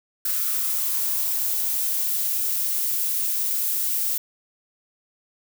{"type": "noise with high-pass filter sweep", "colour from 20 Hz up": "violet", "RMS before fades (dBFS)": -24, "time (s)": [0.25, 4.18], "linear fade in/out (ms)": 5, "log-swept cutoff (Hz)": [1400, 220], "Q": 4.1, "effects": []}